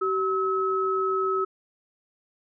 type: tone pair together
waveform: sine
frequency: 382.1 / 1289.7 Hz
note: G4 / E6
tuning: -44 / -38 cents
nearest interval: octave + major sixth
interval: 2106 cents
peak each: -25 dBFS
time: 0.01-1.45 s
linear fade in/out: 10 ms
effects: none